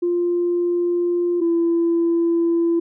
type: tone pair in turn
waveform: sine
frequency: 349.2 / 337.2 Hz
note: F4 / E4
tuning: 0 / +39 cents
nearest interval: minor second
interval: 61 cents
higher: first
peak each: -16 / -14 dBFS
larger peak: second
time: 0.02-1.41 / 1.41-2.8 s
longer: neither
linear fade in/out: 10 ms
effects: tanh soft clip ceiling -12 dBFS